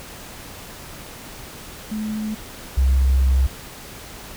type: tone pair in turn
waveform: sine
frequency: 215 / 65.87 Hz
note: A3 / C2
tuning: -40 / +12 cents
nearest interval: octave + minor sixth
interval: 2048 cents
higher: first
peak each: -23 / -12 dBFS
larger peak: second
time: 1.91-2.35 / 2.77-3.47 s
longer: second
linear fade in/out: 10 ms
effects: tanh soft clip ceiling -10 dBFS + pink hiss -38 dBFS RMS until 4.36 s